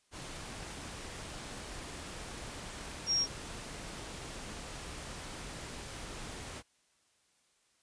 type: tone in noise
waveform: sine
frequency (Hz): 5588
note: F8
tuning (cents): 0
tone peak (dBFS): -27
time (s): 3.06-3.27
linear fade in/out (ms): 50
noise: pink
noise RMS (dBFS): -44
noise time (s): 0.11-6.63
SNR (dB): +14
effects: white hiss -72 dBFS RMS until 7.82 s + resampled to 22050 Hz